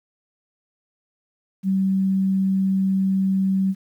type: tone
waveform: sine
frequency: 191.7 Hz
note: G3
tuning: 38 cents flat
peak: -17 dBFS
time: 1.63-3.75 s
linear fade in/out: 50 ms
effects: 9-bit